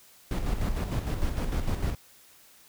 brown noise with tremolo, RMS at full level -26 dBFS, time 0.31-1.95 s, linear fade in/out 2 ms, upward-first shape square, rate 6.6 Hz, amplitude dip 50%, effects white hiss -56 dBFS RMS until 2.68 s

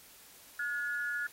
sine tone pair together, 1438.7 / 1705 Hz, F#6 / G#6, -49 / +45 cents, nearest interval minor third, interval 294 cents, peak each -34 / -36 dBFS, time 0.59-1.27 s, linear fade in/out 5 ms, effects white hiss -56 dBFS RMS until 1.32 s + AAC 48 kbps

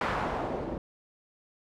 white noise with low-pass filter sweep, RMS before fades -32 dBFS, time 0.01-0.78 s, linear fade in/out 2 ms, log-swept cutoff 1400 to 410 Hz, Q 1.2, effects none

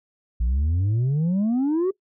sine exponential sweep, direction up, 55 to 391.2 Hz, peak -16 dBFS, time 0.4-1.91 s, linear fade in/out 10 ms, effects noise-tail reverb RT60 0.1 s tail -21 dB re dry + tanh soft clip ceiling -18 dBFS

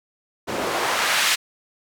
white noise with band-pass filter sweep, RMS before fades -22 dBFS, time 0.47-1.36 s, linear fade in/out 20 ms, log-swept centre 310 to 2700 Hz, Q 0.84, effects none

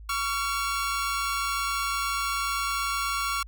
sawtooth tone pair together, 1123 / 1372.1 Hz, C#6 / F6, +22 / -31 cents, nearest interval minor third, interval 347 cents, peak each -25 / -26 dBFS, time 0.09-3.43 s, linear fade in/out 5 ms, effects added 53 Hz sine -41 dBFS peak until 3.47 s

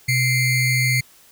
square ring-modulated tone, 1110 Hz, C#6, 2 cents sharp, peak -14 dBFS, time 0.08-1.01 s, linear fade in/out 10 ms, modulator 983 Hz, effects white hiss -51 dBFS RMS until 1.31 s

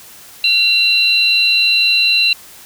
sine tone pair together, 2742 / 4020 Hz, F7 / B7, -32 / +30 cents, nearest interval perfect fifth, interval 662 cents, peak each -12 dBFS, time 0.44-2.33 s, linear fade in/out 2 ms, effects tanh soft clip ceiling -2 dBFS + white hiss -39 dBFS RMS until 2.65 s

